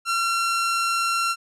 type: tone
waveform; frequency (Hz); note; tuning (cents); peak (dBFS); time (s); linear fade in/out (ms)
sawtooth; 1364; F6; -41; -17; 0.05-1.36; 50
effects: low-pass 10000 Hz 12 dB/octave

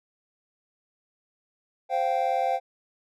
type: chord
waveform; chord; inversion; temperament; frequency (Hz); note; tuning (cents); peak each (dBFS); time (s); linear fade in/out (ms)
triangle; C suspended fourth; none; equal with one note detuned; 523.3 / 698.5 / 777.7; C5 / F5 / G5; 0 / 0 / -14; -27 / -25 / -24; 1.89-2.6; 50
effects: none

